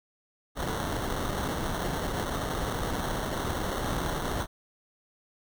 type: noise with sample-and-hold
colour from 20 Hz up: pink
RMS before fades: -31 dBFS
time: 0.55-4.47 s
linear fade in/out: 50 ms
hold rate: 2450 Hz
effects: none